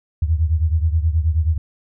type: beating tone pair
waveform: sine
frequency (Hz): 77.78 / 87.18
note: D#2 / F2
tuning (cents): 0 / -3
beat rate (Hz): 9.4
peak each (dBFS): -16 / -20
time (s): 0.22-1.58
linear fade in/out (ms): 5
effects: none